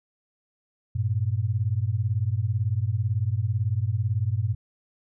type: beating tone pair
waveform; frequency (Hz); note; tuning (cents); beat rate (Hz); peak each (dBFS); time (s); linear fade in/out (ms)
sine; 98 / 116; G2 / A#2; 0 / -8; 18; -25 / -25; 0.95-4.55; 10
effects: none